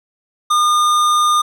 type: tone with hard clipping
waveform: triangle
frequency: 1214 Hz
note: D#6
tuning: 43 cents flat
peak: -13 dBFS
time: 0.5-1.42 s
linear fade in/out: 10 ms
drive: 18 dB
effects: none